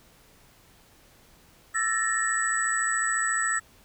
sine tone cluster, 1326 / 1747 / 1861 / 7880 Hz, E6 / A6 / A#6 / B8, +10 / -13 / -3 / -5 cents, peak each -29 dBFS, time 1.74-3.6 s, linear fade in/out 20 ms, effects pink hiss -57 dBFS RMS until 3.84 s

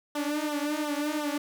sawtooth tone with flanger, 296.9 Hz, D4, 19 cents sharp, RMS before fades -30 dBFS, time 0.15-1.38 s, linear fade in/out 5 ms, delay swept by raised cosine 0.42 to 5.82 ms, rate 2.8 Hz, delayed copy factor -0.95, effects none

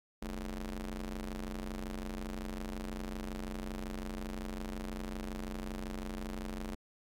sawtooth ring-modulated tone, 92.5 Hz, F#2, in tune, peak -31 dBFS, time 0.22-6.75 s, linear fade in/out 5 ms, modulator 126 Hz, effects AAC 64 kbps

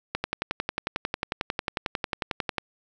click train, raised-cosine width 0.3 ms, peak -10 dBFS, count 28, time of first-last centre 0.15-2.582 s, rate 11.1 Hz, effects none

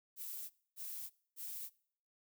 violet noise bursts, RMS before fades -45 dBFS, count 3, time 0.16-1.7 s, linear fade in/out 50 ms, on 340 ms, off 260 ms, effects noise-tail reverb RT60 0.6 s tail -23 dB re dry

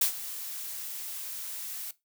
blue noise with ADSR envelope, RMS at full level -23 dBFS, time 0.01-1.91 s, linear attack 5 ms, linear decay 100 ms, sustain -15 dB, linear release 3 ms, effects noise-tail reverb RT60 0.2 s tail -18 dB re dry

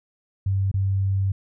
sine tone with dropouts, 97.1 Hz, G2, 16 cents flat, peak -19 dBFS, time 0.46-1.32 s, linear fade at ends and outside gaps 5 ms, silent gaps 0.715-0.74 s, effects none

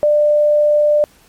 sine tone, 595 Hz, D5, 22 cents sharp, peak -9 dBFS, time 0.03-1.04 s, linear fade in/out 0 ms, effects pink hiss -50 dBFS RMS until 1.28 s + MP3 64 kbps

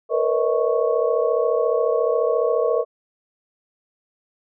sine tone cluster, 458.8 / 493.1 / 576 / 637 / 1106 Hz, A#4 / B4 / D5 / D#5 / C#6, -28 / -3 / -34 / +41 / -4 cents, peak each -21 / -22 / -28 / -23 / -29 dBFS, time 0.09-2.85 s, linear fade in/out 50 ms, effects none

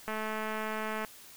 click train, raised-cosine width 0.5 ms, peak -21 dBFS, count 211, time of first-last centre 0.08-1.048 s, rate 217 Hz, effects white hiss -52 dBFS RMS until 1.36 s

